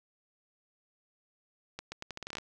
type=accelerating click train; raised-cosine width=0.2 ms; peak=-22 dBFS; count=12; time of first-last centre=1.79-2.384 s; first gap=130 ms; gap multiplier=0.8; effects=none